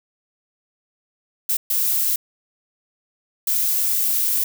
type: noise bursts at uneven times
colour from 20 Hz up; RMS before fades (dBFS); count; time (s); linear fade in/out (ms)
violet; -20; 3; 1.49-1.57 / 1.7-2.16 / 3.47-4.44; 5
effects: none